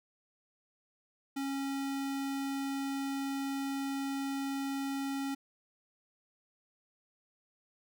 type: tone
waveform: square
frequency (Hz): 274.4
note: C#4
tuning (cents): -17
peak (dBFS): -34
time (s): 1.36-5.35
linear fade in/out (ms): 10
effects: none